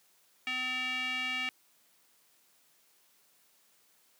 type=tone with band-pass filter; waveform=square; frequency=255.2 Hz; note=C4; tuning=43 cents flat; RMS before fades=-34 dBFS; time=0.47-1.49 s; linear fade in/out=0 ms; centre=2500 Hz; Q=5.5; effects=white hiss -67 dBFS RMS until 4.19 s + high-pass 150 Hz 12 dB/octave